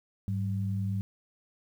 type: tone pair together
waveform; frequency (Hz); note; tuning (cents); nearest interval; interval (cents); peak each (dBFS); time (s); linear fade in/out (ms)
sine; 102.1 / 191.46; G#2 / G3; -29 / -41; major seventh; 1088; -29 / -34; 0.28-1.01; 0
effects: 10-bit